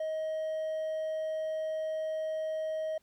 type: tone with hard clipping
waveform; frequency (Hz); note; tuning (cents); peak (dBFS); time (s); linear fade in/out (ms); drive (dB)
triangle; 630; D#5; +21; -32; 0-2.98; 5; 5
effects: pink hiss -72 dBFS RMS until 3.02 s